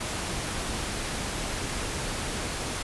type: low-pass noise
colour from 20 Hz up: pink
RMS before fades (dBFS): -32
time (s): 0-2.83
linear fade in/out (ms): 10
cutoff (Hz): 11000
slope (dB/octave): 96
effects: none